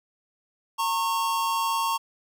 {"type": "tone pair together", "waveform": "square", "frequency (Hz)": [915, 1093], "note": ["A#5", "C#6"], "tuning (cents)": [-32, -25], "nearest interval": "minor third", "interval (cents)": 307, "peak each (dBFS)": -27, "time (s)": [0.78, 1.98], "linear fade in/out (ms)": 20, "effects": []}